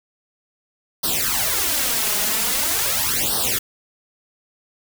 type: noise with flanger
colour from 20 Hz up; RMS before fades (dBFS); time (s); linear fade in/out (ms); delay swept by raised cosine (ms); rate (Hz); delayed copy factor
white; -21; 1.03-3.59; 10; 0.21 to 4.81; 0.43; +1
effects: none